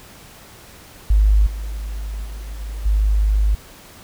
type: tone with level steps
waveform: sine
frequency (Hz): 51.7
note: G#1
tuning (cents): -7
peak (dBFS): -10 / -24 / -28 / -25 / -13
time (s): 1.1-3.55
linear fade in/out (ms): 5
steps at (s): 1.46 / 2.24 / 2.59 / 2.85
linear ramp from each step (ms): 10
effects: pink hiss -43 dBFS RMS until 4.03 s